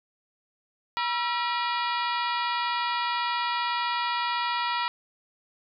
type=harmonic tone with a mistuned harmonic; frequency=480.9 Hz; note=B4; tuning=46 cents flat; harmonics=2 / 3 / 4 / 5 / 6 / 7 / 8 / 9 / 10; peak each=-28 / -32 / -34 / -36 / -38 / -39 / -40 / -41 / -42 dBFS; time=0.97-4.88 s; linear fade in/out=0 ms; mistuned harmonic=3; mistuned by=-120 cents; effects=none